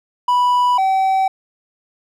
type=tone pair in turn; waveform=triangle; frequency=985 / 766.6 Hz; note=B5 / G5; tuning=-5 / -39 cents; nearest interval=major third; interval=434 cents; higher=first; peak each=-10 / -11 dBFS; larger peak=first; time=0.28-0.78 / 0.78-1.28 s; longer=neither; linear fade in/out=5 ms; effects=none